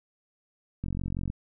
click train, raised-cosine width 5 ms, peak -20 dBFS, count 22, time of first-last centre 0.84-1.301 s, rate 45.6 Hz, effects none

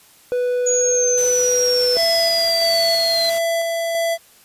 triangle tone, 493.9 Hz, B4, in tune, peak -15 dBFS, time 0.32-1.97 s, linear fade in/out 0 ms
sine exponential sweep, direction down, 6810 to 4071 Hz, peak -17 dBFS, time 0.66-3.3 s, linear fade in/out 10 ms
white noise, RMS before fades -32 dBFS, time 1.17-3.39 s, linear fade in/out 10 ms
square tone with tremolo, 668 Hz, E5, 23 cents sharp, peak -18 dBFS, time 1.95-4.18 s, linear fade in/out 50 ms, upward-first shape square, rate 1.5 Hz, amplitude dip 25%
effects white hiss -50 dBFS RMS until 4.44 s + resampled to 32000 Hz

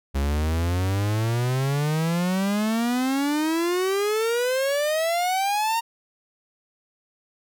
45% pulse exponential sweep, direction up, 67.5 to 932.3 Hz, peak -21 dBFS, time 0.14-5.81 s, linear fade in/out 20 ms, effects none

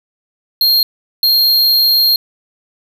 square tone bursts at uneven times, 4222 Hz, C8, 15 cents sharp, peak -9 dBFS, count 2, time 0.61-0.83 / 1.23-2.16 s, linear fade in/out 2 ms, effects none

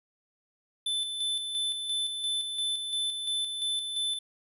square tone with tremolo, 3520 Hz, A7, in tune, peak -28 dBFS, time 0.86-4.19 s, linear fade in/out 5 ms, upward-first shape square, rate 2.9 Hz, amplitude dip 45%, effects resampled to 32000 Hz + 11-bit

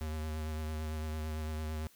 square tone with vibrato, 77.78 Hz, D#2, in tune, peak -36 dBFS, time 0.01-1.87 s, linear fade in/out 0 ms, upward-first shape triangle, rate 8.9 Hz, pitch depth 29 cents each way, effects white hiss -63 dBFS RMS until 1.95 s

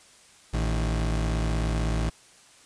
35% pulse tone pair together, 56.07 / 158.6 Hz, A1 / D#3, +33 / +33 cents, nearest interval octave + tritone, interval 1800 cents, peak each -23 / -29 dBFS, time 0.53-2.1 s, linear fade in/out 10 ms, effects white hiss -54 dBFS RMS until 2.65 s + resampled to 22050 Hz

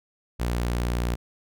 sawtooth tone, 59.6 Hz, A#1, 39 cents sharp, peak -20 dBFS, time 0.39-1.16 s, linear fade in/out 20 ms, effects none

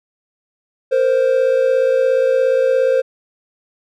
triangle tone pair together, 466.2 / 523.3 Hz, A#4 / C5, 0 / 0 cents, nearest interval major second, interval 200 cents, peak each -16 / -11 dBFS, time 0.91-3.02 s, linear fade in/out 20 ms, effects none

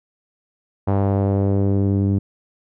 sawtooth tone with low-pass filter sweep, 98.8 Hz, G2, 14 cents sharp, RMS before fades -18 dBFS, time 0.87-2.19 s, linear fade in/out 10 ms, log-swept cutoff 850 to 270 Hz, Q 1.5, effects none

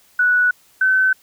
sine tone pair in turn, 1475 / 1525.3 Hz, F#6 / G6, -6 / -48 cents, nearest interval minor second, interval 58 cents, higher second, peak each -12 dBFS, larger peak neither, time 0.19-0.51 / 0.81-1.13 s, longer neither, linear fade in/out 5 ms, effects white hiss -54 dBFS RMS until 1.22 s

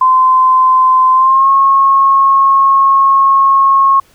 sine tone with pitch glide, 1033 to 1088.8 Hz, C6 to C#6, -22 to -31 cents, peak -5 dBFS, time 0.01-4 s, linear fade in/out 5 ms, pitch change +91 cents, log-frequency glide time 1.13-1.5 s, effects pink hiss -49 dBFS RMS until 4.14 s

